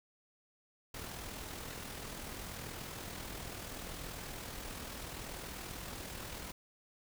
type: noise with amplitude modulation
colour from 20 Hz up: pink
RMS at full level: -43 dBFS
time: 0.94-6.52 s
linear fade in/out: 5 ms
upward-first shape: sine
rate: 40.7 Hz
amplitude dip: 40%
effects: none